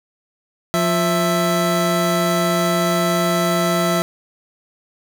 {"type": "tone pair together", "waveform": "25% pulse", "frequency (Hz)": [175.4, 662.2], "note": ["F3", "E5"], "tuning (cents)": [8, 8], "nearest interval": "octave + major seventh", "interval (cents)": 2300, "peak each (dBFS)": [-15, -15], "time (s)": [0.74, 4.02], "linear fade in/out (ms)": 0, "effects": []}